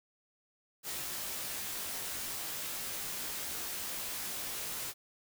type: noise with comb filter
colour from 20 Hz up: white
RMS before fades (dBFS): -39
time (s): 0.83-4.94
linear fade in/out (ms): 50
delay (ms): 18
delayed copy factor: -0.65
effects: none